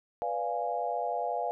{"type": "chord", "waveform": "sine", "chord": "B diminished seventh", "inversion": "none", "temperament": "equal with one note detuned", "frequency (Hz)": [493.9, 583.9, 698.5, 830.6], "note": ["B4", "D5", "F5", "Ab5"], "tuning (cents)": [0, -10, 0, 0], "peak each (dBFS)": [-36, -37, -32, -35], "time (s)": [0.22, 1.51], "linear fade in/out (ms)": 0, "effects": []}